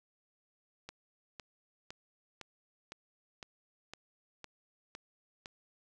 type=click train; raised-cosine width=0.2 ms; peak=-27 dBFS; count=10; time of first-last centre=0.89-5.459 s; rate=1.97 Hz; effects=none